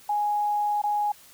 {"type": "tone with dropouts", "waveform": "sine", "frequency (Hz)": 830.6, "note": "G#5", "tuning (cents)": 0, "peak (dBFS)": -22, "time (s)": [0.09, 1.12], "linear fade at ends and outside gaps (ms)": 5, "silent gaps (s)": [0.818, 0.837], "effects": ["white hiss -52 dBFS RMS until 1.33 s"]}